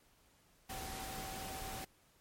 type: tone in noise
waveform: sine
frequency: 766 Hz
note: G5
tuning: 40 cents flat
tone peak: -47 dBFS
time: 0.69-1.85 s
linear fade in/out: 10 ms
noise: pink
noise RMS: -45 dBFS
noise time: 0.69-1.85 s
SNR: -5 dB
effects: pink hiss -69 dBFS RMS until 2.2 s + MP3 64 kbps